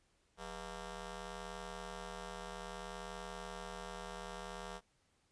10% pulse ring-modulated tone, 223.7 Hz, A3, 29 cents sharp, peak -33 dBFS, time 0.37-4.81 s, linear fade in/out 50 ms, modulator 264 Hz, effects pink hiss -75 dBFS RMS until 5.31 s + resampled to 22050 Hz

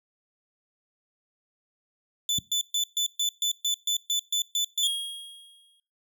30% pulse tone bursts, 3499 Hz, A7, 10 cents flat, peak -21 dBFS, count 12, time 2.29-4.872 s, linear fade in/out 2 ms, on 96 ms, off 130 ms
click, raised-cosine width 5 ms, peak -20 dBFS, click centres 2.385 s
square tone with exponential decay, 3273 Hz, G#7, 26 cents flat, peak -24 dBFS, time 4.83-5.8 s, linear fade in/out 2 ms, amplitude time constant 210 ms
effects noise-tail reverb RT60 0.4 s tail -22 dB re dry + high-pass 100 Hz 12 dB/octave

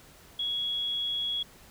sine tone, 3340 Hz, G#7, 9 cents sharp, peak -28 dBFS, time 0.39-1.43 s, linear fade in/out 5 ms, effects pink hiss -54 dBFS RMS until 1.7 s

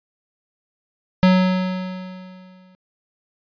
square tone with exponential decay, 185 Hz, F#3, in tune, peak -10 dBFS, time 1.23-2.75 s, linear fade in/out 0 ms, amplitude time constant 330 ms, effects resampled to 11025 Hz

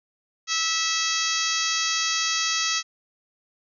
harmonic tone, 652 Hz, E5, 19 cents flat, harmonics 2 / 3 / 4 / 5 / 6 / 7 / 8 / 9 / 10, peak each -31 / -31 / -31 / -31 / -31 / -31 / -31 / -31 / -31 dBFS, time 0.47-2.83 s, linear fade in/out 50 ms, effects none

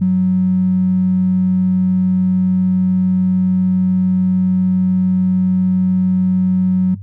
triangle tone with tanh clipping, 185 Hz, F#3, in tune, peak -10 dBFS, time 0.01-6.95 s, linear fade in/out 10 ms, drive 2 dB, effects noise-tail reverb RT60 0.1 s tail -18 dB re dry + added 98 Hz sine -28 dBFS peak until 7.02 s

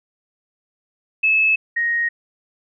sine tone pair in turn, 2600 / 1872.5 Hz, E7 / A#6, -24 / +7 cents, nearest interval tritone, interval 569 cents, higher first, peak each -13 / -17 dBFS, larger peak first, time 1.23-1.56 / 1.76-2.09 s, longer neither, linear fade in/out 10 ms, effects none

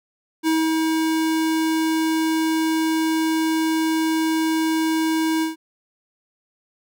square tone with ADSR envelope, 320 Hz, D#4, 49 cents sharp, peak -17 dBFS, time 0.43-5.56 s, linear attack 43 ms, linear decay 220 ms, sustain -2 dB, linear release 140 ms, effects none

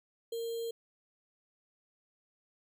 sine tone with sample-and-hold, 460.8 Hz, A#4, 20 cents flat, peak -34 dBFS, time 0.32-0.71 s, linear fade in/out 5 ms, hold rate 3675 Hz, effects none

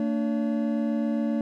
triangle tone cluster, 226.4 / 293.9 / 568 Hz, A3 / D4 / C#5, +50 / +1 / +42 cents, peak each -23 / -27 / -32 dBFS, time 0-1.41 s, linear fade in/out 2 ms, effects none

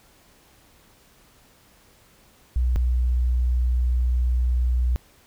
sine tone pair in turn, 61.74 / 61.44 Hz, B1 / B1, 0 / -8 cents, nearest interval unison, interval 8 cents, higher first, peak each -18 dBFS, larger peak neither, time 2.56-2.76 / 2.76-4.96 s, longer second, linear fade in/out 0 ms, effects pink hiss -56 dBFS RMS until 5.26 s

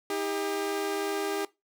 sawtooth tone pair together, 317.8 / 400.4 Hz, D#4 / G4, +37 / +37 cents, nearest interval major third, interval 400 cents, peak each -31 / -26 dBFS, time 0.1-1.45 s, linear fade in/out 2 ms, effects noise-tail reverb RT60 0.2 s tail -19 dB re dry

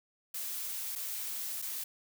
blue noise with dropouts, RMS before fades -38 dBFS, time 0.34-1.84 s, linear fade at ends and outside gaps 5 ms, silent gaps 0.954-0.958 / 1.618-1.622 s, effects none

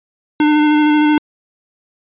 square tone with vibrato, 300.8 Hz, D4, 42 cents sharp, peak -10 dBFS, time 0.4-1.18 s, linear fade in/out 2 ms, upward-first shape square, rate 13 Hz, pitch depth 12 cents each way, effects resampled to 8000 Hz

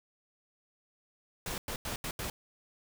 pink noise bursts at uneven times, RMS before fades -37 dBFS, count 5, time 1.46-1.58 / 1.68-1.76 / 1.85-1.96 / 2.04-2.11 / 2.19-2.3 s, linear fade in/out 2 ms, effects none

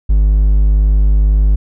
triangle tone, 51 Hz, G#1, 31 cents flat, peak -5 dBFS, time 0.09-1.56 s, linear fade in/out 10 ms, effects none

